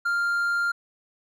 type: tone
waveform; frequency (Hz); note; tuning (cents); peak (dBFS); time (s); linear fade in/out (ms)
triangle; 1396.9; F6; 0; -20; 0.05-0.72; 10
effects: none